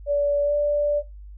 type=tone with pitch glide; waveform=sine; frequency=576 to 585.4 Hz; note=D5 to D5; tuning=-34 to -6 cents; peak=-18 dBFS; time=0.06-1.03 s; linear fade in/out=50 ms; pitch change=+28 cents; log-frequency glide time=0.43-0.54 s; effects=noise-tail reverb RT60 0.2 s tail -18 dB re dry + added 50 Hz sine -38 dBFS peak until 1.37 s